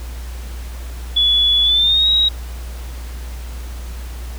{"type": "tone with pitch glide", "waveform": "sine", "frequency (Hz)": [3419, 3816], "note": ["G#7", "A#7"], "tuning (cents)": [50, 40], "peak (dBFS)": -11, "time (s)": [1.16, 2.29], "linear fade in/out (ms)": 10, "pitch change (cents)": 190, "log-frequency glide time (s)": [1.63, 2.09], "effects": ["added 60 Hz sine -26 dBFS peak until 4.38 s", "pink hiss -39 dBFS RMS until 4.38 s"]}